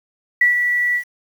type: tone with ADSR envelope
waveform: sine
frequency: 1952 Hz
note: B6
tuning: 21 cents flat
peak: -9 dBFS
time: 0.41-1.04 s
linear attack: 5 ms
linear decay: 130 ms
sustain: -6 dB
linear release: 86 ms
effects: 7-bit